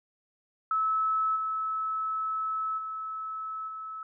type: tone with level steps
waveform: sine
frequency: 1300 Hz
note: E6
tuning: 24 cents flat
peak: -24 / -28 / -33 / -36 dBFS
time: 0.71-4.03 s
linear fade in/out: 2 ms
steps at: 1.35 / 2.77 / 3.67 s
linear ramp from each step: 20 ms
effects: none